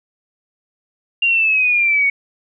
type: exponential sweep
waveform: sine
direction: down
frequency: 2794 to 2217 Hz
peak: -12 dBFS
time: 1.22-2.1 s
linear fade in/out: 5 ms
effects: none